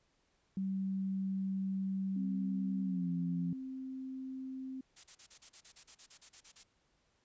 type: tone with pitch glide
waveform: sine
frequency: 192 to 173.04 Hz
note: G3 to F3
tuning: -36 to -16 cents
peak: -33 dBFS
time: 0.57-3.53 s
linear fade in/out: 2 ms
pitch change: -180 cents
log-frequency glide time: 2.82-3.1 s
type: tone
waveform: sine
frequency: 262.5 Hz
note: C4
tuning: 6 cents sharp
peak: -40 dBFS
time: 2.16-4.81 s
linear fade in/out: 5 ms
type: noise bursts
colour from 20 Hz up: blue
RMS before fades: -50 dBFS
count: 15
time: 4.96-6.635 s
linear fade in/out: 10 ms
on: 79 ms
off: 35 ms
effects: pink hiss -75 dBFS RMS until 7.24 s + resampled to 16000 Hz